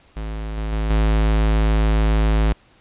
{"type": "tone with level steps", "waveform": "square", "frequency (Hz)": 53.6, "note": "A1", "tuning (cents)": -45, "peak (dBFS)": [-26, -23, -20, -15], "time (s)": [0.16, 2.53], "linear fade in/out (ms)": 10, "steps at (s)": [0.57, 0.72, 0.9], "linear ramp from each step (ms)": 5, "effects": ["pink hiss -54 dBFS RMS until 2.8 s", "resampled to 8000 Hz"]}